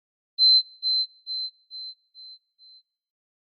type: tone with echo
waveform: sine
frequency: 4082 Hz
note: C8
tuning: 44 cents flat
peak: -13 dBFS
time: 0.38-0.62 s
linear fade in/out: 50 ms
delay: 440 ms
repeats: 5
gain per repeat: -7 dB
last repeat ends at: 2.82 s
effects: noise-tail reverb RT60 0.9 s tail -22 dB re dry + Opus 48 kbps